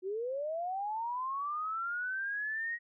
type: linear sweep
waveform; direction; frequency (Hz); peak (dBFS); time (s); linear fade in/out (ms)
sine; up; 360 to 1897; -33; 0.02-2.79; 50
effects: none